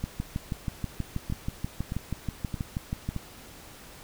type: two click trains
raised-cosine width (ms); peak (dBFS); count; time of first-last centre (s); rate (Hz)
5; -17 / -19; 20 / 4; 0.04-3.09 / 1.3-3.163; 6.23 / 1.61
effects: pink hiss -48 dBFS RMS until 4.03 s